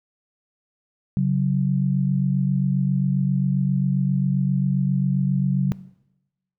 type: tone pair together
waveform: sine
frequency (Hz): 138.59 / 186.08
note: C#3 / F#3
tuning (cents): 0 / +10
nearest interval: perfect fourth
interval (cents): 510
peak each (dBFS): -20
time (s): 1.17-5.72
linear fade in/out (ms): 0
effects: noise-tail reverb RT60 0.9 s tail -19 dB re dry